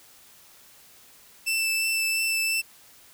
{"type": "tone with vibrato", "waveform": "sawtooth", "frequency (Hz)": 2654, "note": "E7", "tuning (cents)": 11, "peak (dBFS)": -20, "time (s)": [1.46, 2.62], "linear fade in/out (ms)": 20, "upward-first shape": "sine", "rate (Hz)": 2.9, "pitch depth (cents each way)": 10, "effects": ["white hiss -53 dBFS RMS until 3.13 s"]}